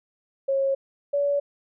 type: tone pair in turn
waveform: sine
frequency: 544 / 570.3 Hz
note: C#5 / C#5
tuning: -33 / +49 cents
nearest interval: minor second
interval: 82 cents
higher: second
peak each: -20 dBFS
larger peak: neither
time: 0.48-0.75 / 1.13-1.4 s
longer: neither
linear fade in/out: 10 ms
effects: none